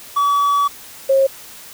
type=tone pair in turn; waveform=triangle / sine; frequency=1141 / 540 Hz; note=C#6 / C#5; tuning=+50 / -45 cents; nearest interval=octave + minor second; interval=1295 cents; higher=first; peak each=-11 / -10 dBFS; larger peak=second; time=0.16-0.68 / 1.09-1.27 s; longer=first; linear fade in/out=10 ms; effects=white hiss -38 dBFS RMS until 1.73 s